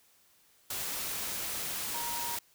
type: tone in noise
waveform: sine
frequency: 944 Hz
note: A#5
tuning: 22 cents sharp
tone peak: -38 dBFS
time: 1.94-2.36 s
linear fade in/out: 5 ms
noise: white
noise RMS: -36 dBFS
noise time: 0.7-2.39 s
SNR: -5 dB
effects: white hiss -65 dBFS RMS until 2.54 s